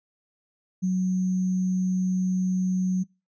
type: tone with sample-and-hold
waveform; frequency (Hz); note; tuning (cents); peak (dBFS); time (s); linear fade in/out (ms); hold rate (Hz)
sine; 185; F#3; 0; -21; 0.82-3.04; 20; 6300
effects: noise-tail reverb RT60 0.3 s tail -26 dB re dry + resampled to 16000 Hz